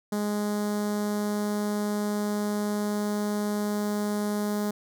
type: tone with notch filter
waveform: sawtooth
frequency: 207.7 Hz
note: G#3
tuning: in tune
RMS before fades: -28 dBFS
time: 0.12-4.71 s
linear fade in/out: 5 ms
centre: 2600 Hz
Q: 0.73
effects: none